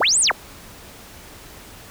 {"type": "linear two-way sweep", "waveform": "sine", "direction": "up then down", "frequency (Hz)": [126.9, 9397, 126.9], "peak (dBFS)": -14, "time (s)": [0, 0.32], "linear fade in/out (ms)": 10, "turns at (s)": 0.2, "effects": ["pink hiss -42 dBFS RMS until 1.9 s"]}